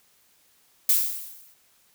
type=noise with exponential decay; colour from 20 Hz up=violet; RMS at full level=-17 dBFS; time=0.89-1.54 s; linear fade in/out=2 ms; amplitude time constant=140 ms; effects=white hiss -62 dBFS RMS until 1.94 s